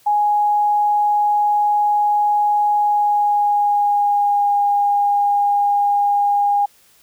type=tone with pitch glide; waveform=sine; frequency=830.6 to 814.4 Hz; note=G#5 to G#5; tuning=0 to -34 cents; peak=-13 dBFS; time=0.06-6.66 s; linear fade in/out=10 ms; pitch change=-34 cents; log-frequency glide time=2.78-4.58 s; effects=white hiss -53 dBFS RMS until 7.02 s